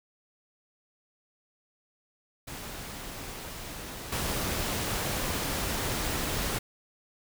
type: noise with level steps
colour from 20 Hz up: pink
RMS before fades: -40 / -31 dBFS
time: 2.47-6.59 s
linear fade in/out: 10 ms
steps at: 4.12 s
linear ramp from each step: 5 ms
effects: none